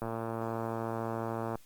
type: click train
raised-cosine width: 1 ms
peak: -21 dBFS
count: 176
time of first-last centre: 0.02-1.555 s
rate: 114 Hz
effects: white hiss -63 dBFS RMS until 1.65 s + Opus 24 kbps